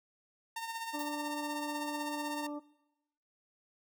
sawtooth tone with tremolo, 912 Hz, A#5, 38 cents flat, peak -32 dBFS, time 0.56-2.47 s, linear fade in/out 5 ms, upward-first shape sine, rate 16 Hz, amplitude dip 50%
harmonic tone, 293.7 Hz, D4, in tune, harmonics 1 / 2 / 3 / 4, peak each -38 / -44 / -48 / -50 dBFS, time 0.93-2.6 s, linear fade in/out 20 ms
violet noise with exponential decay, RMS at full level -43 dBFS, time 0.99-1.23 s, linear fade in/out 1 ms, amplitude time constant 51 ms
effects noise-tail reverb RT60 0.9 s tail -21 dB re dry

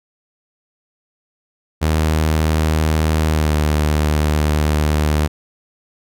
sawtooth tone with pitch glide, 78.3 to 75.76 Hz, D#2 to D#2, +11 to -46 cents, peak -10 dBFS, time 1.81-5.28 s, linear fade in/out 20 ms, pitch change -57 cents, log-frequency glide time 3.29-3.56 s, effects none

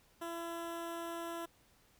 15% pulse tone with notch filter, 336.8 Hz, E4, 37 cents sharp, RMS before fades -42 dBFS, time 0.21-1.46 s, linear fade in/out 10 ms, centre 4700 Hz, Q 1.4, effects pink hiss -68 dBFS RMS until 1.99 s

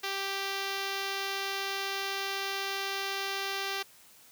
5% pulse tone with notch filter, 392 Hz, G4, in tune, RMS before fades -34 dBFS, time 0.03-3.83 s, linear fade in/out 10 ms, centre 11000 Hz, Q 1.8, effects white hiss -57 dBFS RMS until 4.31 s + high-pass 60 Hz 12 dB/octave

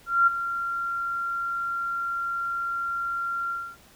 sine tone with ADSR envelope, 1379 Hz, F6, 22 cents flat, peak -14 dBFS, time 0.06-3.77 s, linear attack 210 ms, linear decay 16 ms, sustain -12 dB, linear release 270 ms, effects pink hiss -54 dBFS RMS until 3.95 s

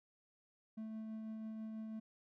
triangle tone with tremolo, 219.6 Hz, A3, 3 cents flat, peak -40 dBFS, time 0.77-2 s, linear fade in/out 10 ms, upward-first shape triangle, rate 6.1 Hz, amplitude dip 25%, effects none

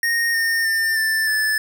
square tone with pitch steps, 1856 / 1827.3 / 1799 / 1771.2 / 1743.8 Hz, A#6 / A#6 / A6 / A6 / A6, -8 / -35 / +38 / +11 / -16 cents, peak -18 dBFS, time 0.03-1.58 s, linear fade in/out 2 ms, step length 310 ms, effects 8-bit

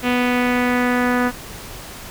sawtooth tone with low-pass filter sweep, 246.8 Hz, B3, 1 cent flat, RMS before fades -18 dBFS, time 0.02-1.32 s, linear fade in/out 50 ms, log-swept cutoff 2700 to 1600 Hz, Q 2.6, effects pink hiss -35 dBFS RMS until 2.1 s

